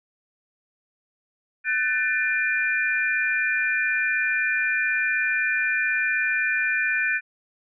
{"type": "tone cluster", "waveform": "sine", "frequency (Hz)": [1507, 1768, 2404], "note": ["F#6", "A6", "D7"], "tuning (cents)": [31, 8, 40], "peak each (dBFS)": -25, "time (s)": [1.64, 7.21], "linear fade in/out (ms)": 50, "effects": []}